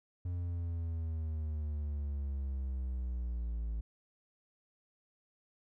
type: linear sweep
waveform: triangle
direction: down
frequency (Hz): 89 to 54.7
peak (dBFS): -32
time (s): 0.25-3.81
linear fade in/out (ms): 5
effects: none